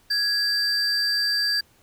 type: tone pair together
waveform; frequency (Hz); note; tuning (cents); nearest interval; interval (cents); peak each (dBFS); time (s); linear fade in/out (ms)
triangle; 1661.2 / 4692; G#6 / D8; 0 / -2; octave + tritone; 1798; -23 / -19; 0.1-1.61; 10
effects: tanh soft clip ceiling -16 dBFS + pink hiss -59 dBFS RMS until 1.82 s

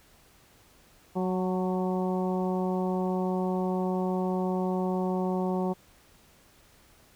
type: harmonic tone with a mistuned harmonic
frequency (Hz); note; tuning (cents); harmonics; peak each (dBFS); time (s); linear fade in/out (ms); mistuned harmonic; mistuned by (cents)
185; F#3; 0; 1 / 2 / 3 / 4 / 5 / 6; -28 / -31 / -36 / -36 / -38 / -44; 1.15-5.74; 20; 5; -35
effects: pink hiss -59 dBFS RMS until 7.15 s

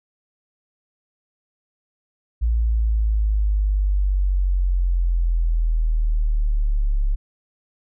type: exponential sweep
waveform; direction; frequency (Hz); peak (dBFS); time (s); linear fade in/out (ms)
sine; down; 57.4 to 34.71; -16; 2.41-7.16; 20
effects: none

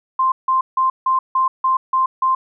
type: tone bursts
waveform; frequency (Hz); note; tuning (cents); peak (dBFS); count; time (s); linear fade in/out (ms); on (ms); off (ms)
sine; 1046.5; C6; 0; -13; 8; 0.19-2.35; 5; 130; 160
effects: none

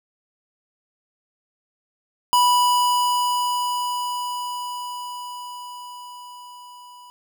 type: tone with level ramp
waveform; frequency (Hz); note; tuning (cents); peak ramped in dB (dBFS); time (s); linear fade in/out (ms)
square; 983; B5; -8; -14 to -43; 2.33-7.1; 0
effects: none

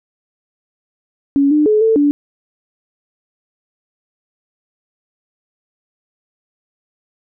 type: tone with pitch steps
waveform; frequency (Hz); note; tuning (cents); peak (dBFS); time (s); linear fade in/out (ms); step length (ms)
sine; 279.9 / 300.6 / 427.1 / 445.6 / 289.6; C#4 / D4 / G#4 / A4 / D4; +17 / +40 / +48 / +22 / -24; -9; 1.36-2.11; 0; 150
effects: none

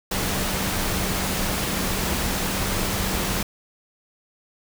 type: tone in noise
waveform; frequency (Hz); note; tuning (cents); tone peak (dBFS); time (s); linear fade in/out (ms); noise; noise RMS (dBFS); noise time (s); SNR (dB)
sine; 189.8; F#3; +44; -31; 0.11-3.43; 5; pink; -25; 0.11-3.43; -9
effects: none

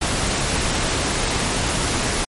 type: noise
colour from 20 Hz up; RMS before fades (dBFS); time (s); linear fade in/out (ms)
pink; -21; 0.01-2.25; 10
effects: MP3 48 kbps

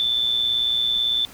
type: tone with amplitude modulation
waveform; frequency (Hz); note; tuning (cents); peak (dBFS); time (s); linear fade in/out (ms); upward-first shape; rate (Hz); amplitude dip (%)
sine; 3520; A7; 0; -16; 0-1.25; 0; sine; 118; 55
effects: pink hiss -44 dBFS RMS until 1.33 s

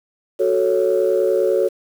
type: chord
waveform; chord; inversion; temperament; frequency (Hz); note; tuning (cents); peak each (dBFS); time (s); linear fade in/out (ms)
sine; F# minor; none; equal; 370 / 440 / 554.4; F#4 / A4 / C#5; 0 / 0 / 0; -18; 0.39-1.69; 20
effects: tanh soft clip ceiling -7 dBFS + 7-bit

